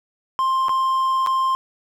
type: tone with dropouts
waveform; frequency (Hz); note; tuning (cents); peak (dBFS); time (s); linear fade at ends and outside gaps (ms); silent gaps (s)
triangle; 1053; C6; +11; -15; 0.39-1.55; 0; 0.684-0.693 / 1.263-1.271
effects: none